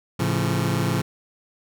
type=chord; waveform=sawtooth; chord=A augmented; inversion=none; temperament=just; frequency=110 / 137.5 / 171.88 Hz; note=A2 / C#3 / E#3; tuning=0 / -14 / -27 cents; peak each=-21 dBFS; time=0.19-1.02 s; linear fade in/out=10 ms; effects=none